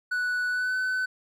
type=tone with pitch glide; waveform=triangle; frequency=1480 to 1511.1 Hz; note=F#6 to F#6; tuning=0 to +36 cents; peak=-23 dBFS; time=0.11-1.06 s; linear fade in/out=10 ms; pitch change=+36 cents; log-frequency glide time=0.5-0.75 s; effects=none